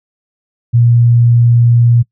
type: tone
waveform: sine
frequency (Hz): 118.8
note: A#2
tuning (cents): +33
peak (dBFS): -5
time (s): 0.73-2.03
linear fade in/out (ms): 20
effects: noise-tail reverb RT60 0.1 s tail -22 dB re dry